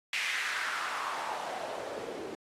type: noise with band-pass filter sweep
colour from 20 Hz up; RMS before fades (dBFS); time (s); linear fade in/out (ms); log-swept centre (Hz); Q
white; -36; 0.13-2.35; 2; 2400 to 350; 3.2
effects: low-pass 11000 Hz 12 dB/octave + AAC 48 kbps